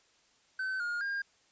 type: tone with pitch steps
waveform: triangle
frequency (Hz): 1529 / 1425 / 1612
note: G6 / F6 / G6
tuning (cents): -44 / +34 / +48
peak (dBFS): -30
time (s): 0.59-1.22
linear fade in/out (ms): 5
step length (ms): 210
effects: white hiss -67 dBFS RMS until 1.51 s + resampled to 16000 Hz